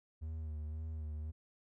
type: tone with vibrato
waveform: triangle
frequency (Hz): 77.78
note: D#2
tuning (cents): 0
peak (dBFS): -37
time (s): 0.21-1.32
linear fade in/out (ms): 20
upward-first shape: sine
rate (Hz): 1.9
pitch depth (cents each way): 44
effects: none